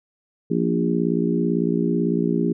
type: harmonic tone with a mistuned harmonic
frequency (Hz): 58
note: A#1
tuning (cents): -8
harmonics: 3 / 4 / 5 / 6 / 7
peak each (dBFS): -23 / -24 / -25 / -26 / -26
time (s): 0.5-2.53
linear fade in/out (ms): 10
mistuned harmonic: 3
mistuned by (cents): -17
effects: none